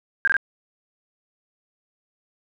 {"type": "tone bursts", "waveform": "sine", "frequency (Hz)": 1601, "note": "G6", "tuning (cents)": 36, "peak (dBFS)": -15, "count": 3, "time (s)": [0.25, 0.367], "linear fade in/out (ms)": 0, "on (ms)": 25, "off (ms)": 21, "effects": []}